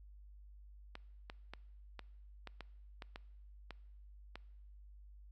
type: clicks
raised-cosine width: 0.3 ms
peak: -30 dBFS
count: 10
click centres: 0.954 / 1.299 / 1.536 / 1.993 / 2.473 / 2.607 / 3.022 / 3.159 / 3.707 / 4.356 s
effects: noise-tail reverb RT60 1.0 s tail -22 dB re dry + added 50 Hz sine -54 dBFS peak until 5.31 s